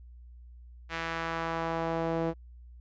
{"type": "tone with band-pass filter sweep", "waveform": "sawtooth", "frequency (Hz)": 164.81, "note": "E3", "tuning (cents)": 0, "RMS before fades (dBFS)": -32, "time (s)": [0.89, 2.34], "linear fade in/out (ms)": 50, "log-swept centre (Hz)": [2000, 470], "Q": 1.2, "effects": ["added 60 Hz sine -47 dBFS peak until 2.8 s", "resampled to 16000 Hz"]}